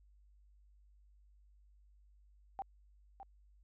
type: tone with echo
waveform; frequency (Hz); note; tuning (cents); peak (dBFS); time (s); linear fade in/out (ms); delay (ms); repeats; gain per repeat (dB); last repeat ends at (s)
sine; 784; G5; 0; -37; 2.59-2.62; 0; 610; 1; -10; 3.23
effects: added 50 Hz sine -62 dBFS peak until 3.63 s